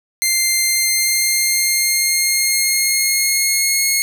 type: tone with pitch glide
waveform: 10% pulse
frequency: 2093 to 2167 Hz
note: C7 to C#7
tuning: 0 to -40 cents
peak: -5 dBFS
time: 0.22-4.02 s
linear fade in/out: 0 ms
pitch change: +60 cents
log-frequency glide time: 0.62-3.86 s
effects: none